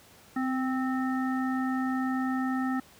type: harmonic tone with a mistuned harmonic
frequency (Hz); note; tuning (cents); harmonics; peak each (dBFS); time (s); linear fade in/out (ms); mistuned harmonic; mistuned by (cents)
261.6; C4; 0; 1 / 3 / 5 / 7; -27 / -36 / -37 / -39; 0.36-2.8; 5; 1; -18
effects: pink hiss -55 dBFS RMS until 2.99 s + high-pass 80 Hz 12 dB/octave